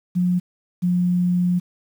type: tone pair in turn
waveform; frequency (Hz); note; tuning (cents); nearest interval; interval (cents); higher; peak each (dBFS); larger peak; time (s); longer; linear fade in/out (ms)
sine; 179.2 / 178.2; F3 / F3; +45 / +35; unison; 10; first; -16; neither; 0.15-0.4 / 0.82-1.6; second; 20
effects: 8-bit